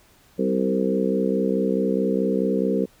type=harmonic tone with a mistuned harmonic; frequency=64.7 Hz; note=C2; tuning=19 cents flat; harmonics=3 / 4 / 5 / 6 / 7 / 8; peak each=-24 / -26 / -30 / -27 / -25 / -29 dBFS; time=0.38-2.86 s; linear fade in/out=20 ms; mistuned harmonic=7; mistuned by=+17 cents; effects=pink hiss -56 dBFS RMS until 3 s